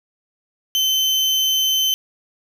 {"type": "tone", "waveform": "35% pulse", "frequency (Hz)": 3072, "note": "G7", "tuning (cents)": -36, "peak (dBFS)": -14, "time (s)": [0.75, 1.94], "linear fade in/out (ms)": 0, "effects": ["9-bit"]}